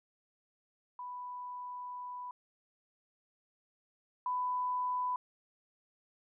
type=tone pair in turn; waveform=sine; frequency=990 / 996.9 Hz; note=B5 / B5; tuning=+4 / +16 cents; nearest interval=unison; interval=12 cents; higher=second; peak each=-40 / -31 dBFS; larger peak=second; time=0.99-2.31 / 4.26-5.16 s; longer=first; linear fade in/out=2 ms; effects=none